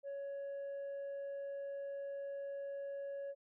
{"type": "tone", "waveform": "sine", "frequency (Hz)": 558, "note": "C#5", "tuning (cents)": 11, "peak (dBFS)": -38, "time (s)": [0.03, 3.35], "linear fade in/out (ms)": 50, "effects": ["tanh soft clip ceiling -40 dBFS"]}